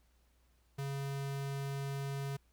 square tone, 138.59 Hz, C#3, in tune, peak -37 dBFS, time 0.78-2.37 s, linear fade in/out 10 ms, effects added 60 Hz sine -68 dBFS peak until 2.52 s + pink hiss -75 dBFS RMS until 2.52 s

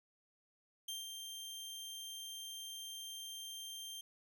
sawtooth tone with ADSR envelope, 3166 Hz, G7, 17 cents sharp, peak -37 dBFS, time 0.88-4.01 s, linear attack 6 ms, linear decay 170 ms, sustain -5 dB, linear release 4 ms, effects none

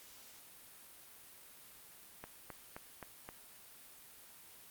click train, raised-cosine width 0.5 ms, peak -30 dBFS, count 5, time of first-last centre 2.24-3.29 s, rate 3.81 Hz, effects white hiss -57 dBFS RMS until 4.7 s + Opus 48 kbps

